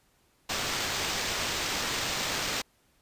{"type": "noise with sample-and-hold", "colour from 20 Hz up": "blue", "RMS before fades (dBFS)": -31, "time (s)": [0.49, 2.62], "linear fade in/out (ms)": 10, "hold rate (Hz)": 11025, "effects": ["pink hiss -67 dBFS RMS until 3.01 s", "resampled to 32000 Hz"]}